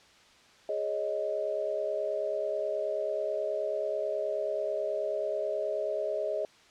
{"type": "chord", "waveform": "sine", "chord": "Ab suspended fourth", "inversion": "none", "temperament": "just", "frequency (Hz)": [415.3, 553.7, 623], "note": ["Ab4", "Db5", "Eb5"], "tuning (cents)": [0, -2, 2], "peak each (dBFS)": [-35, -35, -31], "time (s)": [0.69, 6.45], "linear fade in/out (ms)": 2, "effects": ["white hiss -58 dBFS RMS until 6.7 s", "low-pass 5000 Hz 12 dB/octave"]}